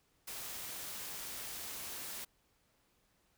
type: noise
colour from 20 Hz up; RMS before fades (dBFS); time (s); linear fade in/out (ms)
white; -44; 0.27-2.25; 10
effects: pink hiss -74 dBFS RMS until 3.37 s